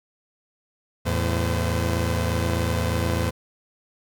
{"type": "tone cluster", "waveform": "sawtooth", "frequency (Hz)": [83.2, 111.5, 511], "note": ["E2", "A2", "C5"], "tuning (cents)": [17, 23, -41], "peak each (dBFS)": [-20, -22, -26], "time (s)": [1.05, 3.31], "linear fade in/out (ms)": 20, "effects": []}